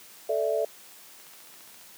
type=chord; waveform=sine; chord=A suspended fourth; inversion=none; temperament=just; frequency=440 / 586.7 / 660 Hz; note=A4 / D5 / E5; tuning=0 / -2 / +2 cents; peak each=-28 dBFS; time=0.29-0.65 s; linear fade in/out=5 ms
type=click train; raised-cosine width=0.2 ms; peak=-34 dBFS; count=10; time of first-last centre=1.2-1.812 s; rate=14.7 Hz
effects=white hiss -50 dBFS RMS until 1.97 s + high-pass 150 Hz 12 dB/octave